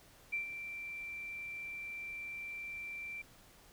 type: tone with ADSR envelope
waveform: sine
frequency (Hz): 2349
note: D7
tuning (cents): 0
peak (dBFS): -32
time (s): 0.32-3.22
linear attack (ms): 17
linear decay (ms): 120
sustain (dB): -9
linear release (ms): 7
effects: pink hiss -61 dBFS RMS until 3.72 s